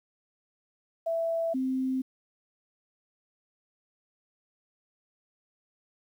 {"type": "tone pair in turn", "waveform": "sine", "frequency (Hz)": [662, 260.8], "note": ["E5", "C4"], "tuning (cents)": [7, -5], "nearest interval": "octave + major third", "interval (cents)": 1612, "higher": "first", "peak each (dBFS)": -26, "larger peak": "neither", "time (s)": [[1.06, 1.54], [1.54, 2.02]], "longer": "neither", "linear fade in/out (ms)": 10, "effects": ["10-bit"]}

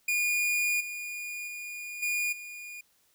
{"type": "tone with level steps", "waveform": "45% pulse", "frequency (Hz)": 2436, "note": "D#7", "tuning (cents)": -37, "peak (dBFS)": [-25, -35, -37, -27, -40], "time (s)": [0.08, 2.81], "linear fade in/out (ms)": 5, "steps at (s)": [0.8, 1.47, 2.02, 2.32], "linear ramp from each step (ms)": 10, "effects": ["white hiss -68 dBFS RMS until 3.14 s"]}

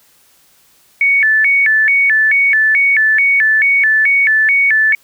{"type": "tone with vibrato", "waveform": "sine", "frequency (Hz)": 1975.5, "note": "B6", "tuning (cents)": 0, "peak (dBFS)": -8, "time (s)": [1.01, 4.95], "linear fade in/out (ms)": 2, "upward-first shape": "square", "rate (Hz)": 2.3, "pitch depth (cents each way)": 210, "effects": ["white hiss -51 dBFS RMS until 5.03 s"]}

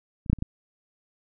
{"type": "clicks", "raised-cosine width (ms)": 5, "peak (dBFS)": [-30, -10, -7, -29, -15], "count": 5, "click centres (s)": [0.262, 0.299, 0.331, 0.387, 0.424], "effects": []}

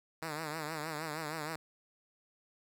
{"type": "tone with vibrato", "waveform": "5% pulse", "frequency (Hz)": 155.56, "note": "D#3", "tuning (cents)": 0, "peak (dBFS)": -26, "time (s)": [0.22, 1.56], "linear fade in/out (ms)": 2, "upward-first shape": "triangle", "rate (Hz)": 6.4, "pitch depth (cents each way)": 110, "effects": []}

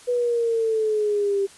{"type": "exponential sweep", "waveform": "sine", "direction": "down", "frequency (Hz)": [493.9, 392], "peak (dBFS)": -19, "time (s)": [0.07, 1.47], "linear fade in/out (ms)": 20, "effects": ["white hiss -48 dBFS RMS until 1.57 s", "resampled to 24000 Hz"]}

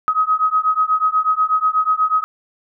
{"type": "beating tone pair", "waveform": "sine", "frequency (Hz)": [1262, 1270.2], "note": ["D#6", "D#6"], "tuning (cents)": [24, 35], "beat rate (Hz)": 8.2, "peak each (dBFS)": -17, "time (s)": [0.08, 2.24], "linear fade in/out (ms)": 0, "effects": []}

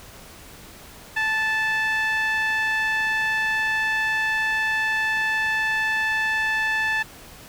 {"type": "tone with band-pass filter", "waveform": "sawtooth", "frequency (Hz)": 876, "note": "A5", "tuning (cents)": -8, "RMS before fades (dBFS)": -23, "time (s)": [1.16, 7.03], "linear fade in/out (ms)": 10, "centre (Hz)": 2000, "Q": 4.1, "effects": ["pink hiss -44 dBFS RMS until 7.48 s"]}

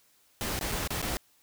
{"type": "noise with dropouts", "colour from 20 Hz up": "pink", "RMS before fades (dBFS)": -32, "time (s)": [0.41, 1.17], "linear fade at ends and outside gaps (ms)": 0, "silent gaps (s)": [[0.591, 0.611], [0.716, 0.72], [0.875, 0.905], [1.017, 1.026]], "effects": ["white hiss -65 dBFS RMS until 1.42 s"]}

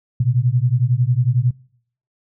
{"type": "beating tone pair", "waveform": "sine", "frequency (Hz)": [118.4, 129.4], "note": ["A#2", "C3"], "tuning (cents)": [27, -19], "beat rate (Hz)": 11, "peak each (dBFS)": -17, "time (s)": [0.2, 1.51], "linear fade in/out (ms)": 5, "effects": ["noise-tail reverb RT60 0.6 s tail -22 dB re dry"]}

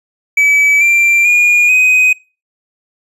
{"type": "tone with pitch steps", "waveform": "triangle", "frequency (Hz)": [2292, 2362, 2434, 2508], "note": ["D7", "D7", "D#7", "D#7"], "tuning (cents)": [-43, 9, -39, 13], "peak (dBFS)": -5, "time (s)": [0.37, 2.13], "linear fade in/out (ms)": 5, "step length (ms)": 440, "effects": ["noise-tail reverb RT60 0.3 s tail -23 dB re dry", "resampled to 32000 Hz"]}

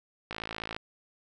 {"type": "click train", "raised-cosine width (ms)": 0.3, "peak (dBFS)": -19, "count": 26, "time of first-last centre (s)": [0.31, 0.765], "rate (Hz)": 55, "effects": []}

